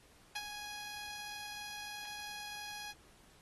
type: tone with ADSR envelope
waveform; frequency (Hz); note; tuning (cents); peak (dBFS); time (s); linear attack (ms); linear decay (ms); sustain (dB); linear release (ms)
10% pulse; 830.6; G#5; 0; -27; 0.35-2.94; 11; 35; -9; 38
effects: pink hiss -64 dBFS RMS until 3.41 s + AAC 32 kbps